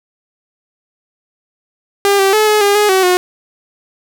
sawtooth tone with pitch steps, 400.7 / 388.7 / 429.5 / 424.5 / 404.7 / 417.6 / 378.5 / 362 Hz, G4 / G4 / A4 / G#4 / G#4 / G#4 / F#4 / F#4, +38 / -15 / -42 / +38 / -45 / +10 / +39 / -38 cents, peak -5 dBFS, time 2.05-3.17 s, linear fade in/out 0 ms, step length 140 ms, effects none

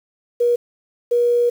sine tone pair in turn, 480 / 480 Hz, B4 / B4, -49 / -49 cents, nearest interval unison, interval 0 cents, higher neither, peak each -13 dBFS, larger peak neither, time 0.4-0.56 / 1.11-1.5 s, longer second, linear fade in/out 10 ms, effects 7-bit

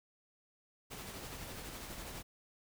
pink noise with tremolo, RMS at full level -45 dBFS, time 0.9-2.23 s, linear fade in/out 20 ms, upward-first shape sine, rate 12 Hz, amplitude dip 30%, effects none

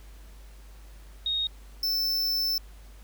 sine / square tone pair in turn, 3733 / 5301 Hz, A#7 / E8, +2 / +9 cents, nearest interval tritone, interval 607 cents, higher second, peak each -25 dBFS, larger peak neither, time 1.26-1.47 / 1.83-2.58 s, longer second, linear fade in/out 2 ms, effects added 50 Hz sine -45 dBFS peak until 3.03 s + pink hiss -57 dBFS RMS until 3.03 s

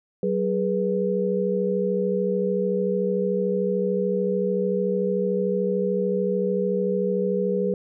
sine tone cluster, 189.3 / 414.6 / 488.1 Hz, F#3 / G#4 / B4, +40 / -3 / -20 cents, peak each -25 dBFS, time 0.23-7.74 s, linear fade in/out 2 ms, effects none

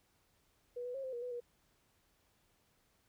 sine tone with pitch steps, 487.5 / 493.8 / 541 / 520 / 477.4 / 495.4 / 480.8 Hz, B4 / B4 / C#5 / C5 / A#4 / B4 / B4, -23 / 0 / -42 / -11 / +41 / +5 / -46 cents, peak -39 dBFS, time 0.76-1.404 s, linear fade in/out 10 ms, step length 92 ms, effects pink hiss -74 dBFS RMS until 3.08 s

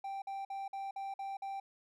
triangle tone bursts, 784 Hz, G5, in tune, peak -36 dBFS, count 7, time 0.04-1.6 s, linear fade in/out 5 ms, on 180 ms, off 50 ms, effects none

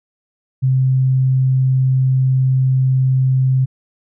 sine tone, 130.81 Hz, C3, in tune, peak -11 dBFS, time 0.62-3.66 s, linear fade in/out 20 ms, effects none

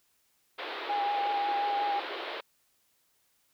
pink band-pass noise, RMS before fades -38 dBFS, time 0.58-2.41 s, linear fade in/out 10 ms, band 340 to 4100 Hz, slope 48 dB/octave
sine tone with vibrato, 813 Hz, G#5, 37 cents flat, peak -27 dBFS, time 0.89-2 s, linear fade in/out 10 ms, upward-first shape triangle, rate 5.5 Hz, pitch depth 21 cents each way
effects white hiss -71 dBFS RMS until 3.53 s

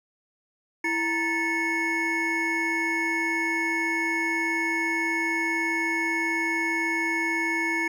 triangle tone cluster, 330.1 / 932 / 1753 / 2197 Hz, E4 / A#5 / A6 / C#7, +2 / -1 / -7 / -16 cents, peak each -28 / -31 / -28 / -25 dBFS, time 0.84-7.88 s, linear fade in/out 5 ms, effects none

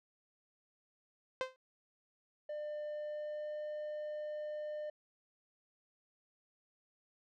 sawtooth tone with exponential decay, 518 Hz, C5, 17 cents flat, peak -27 dBFS, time 1.41-1.56 s, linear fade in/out 0 ms, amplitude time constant 32 ms
triangle tone with pitch glide, 599 to 602.8 Hz, D5 to D5, +34 to +45 cents, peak -37 dBFS, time 2.49-4.9 s, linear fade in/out 5 ms, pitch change +11 cents, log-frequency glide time 2.9-3.61 s
effects low-pass 4000 Hz 12 dB/octave

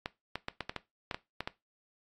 clicks, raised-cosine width 0.3 ms, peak -18 dBFS, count 10, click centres 0.059 / 0.356 / 0.484 / 0.607 / 0.695 / 0.763 / 1.112 / 1.145 / 1.406 / 1.475 s, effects noise-tail reverb RT60 0.2 s tail -18 dB re dry + AAC 32 kbps

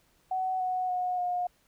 sine tone with pitch steps, 749 / 737.8 / 726.8 / 716 Hz, F#5 / F#5 / F#5 / F5, +21 / -5 / -31 / +43 cents, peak -27 dBFS, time 0.31-1.47 s, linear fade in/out 5 ms, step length 290 ms, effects pink hiss -67 dBFS RMS until 1.67 s

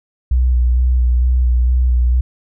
sine tone with vibrato, 61.74 Hz, B1, in tune, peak -10 dBFS, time 0.31-2.21 s, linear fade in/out 5 ms, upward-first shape square, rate 2.2 Hz, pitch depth 22 cents each way, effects none

